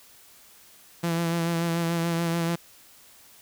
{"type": "tone with vibrato", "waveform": "sawtooth", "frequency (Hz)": 168.2, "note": "E3", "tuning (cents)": 35, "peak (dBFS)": -20, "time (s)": [1.03, 2.56], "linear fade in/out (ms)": 10, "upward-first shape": "sine", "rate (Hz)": 6.9, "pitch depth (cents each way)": 27, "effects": ["white hiss -53 dBFS RMS until 3.41 s"]}